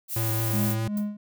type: noise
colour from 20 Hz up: violet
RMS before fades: -31 dBFS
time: 0.08-0.76 s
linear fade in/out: 50 ms
type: tone with vibrato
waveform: square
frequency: 111.8 Hz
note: A2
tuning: 28 cents sharp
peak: -26 dBFS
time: 0.16-0.88 s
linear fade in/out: 5 ms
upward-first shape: sine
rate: 4.7 Hz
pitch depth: 14 cents each way
type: tone with tremolo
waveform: triangle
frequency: 207.7 Hz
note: G#3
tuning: in tune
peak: -22 dBFS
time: 0.53-1.17 s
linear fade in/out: 5 ms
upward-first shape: sine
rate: 2.7 Hz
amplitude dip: 85%
type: noise with exponential decay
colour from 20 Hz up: violet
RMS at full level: -37 dBFS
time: 0.97-1.09 s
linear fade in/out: 1 ms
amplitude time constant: 24 ms
effects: none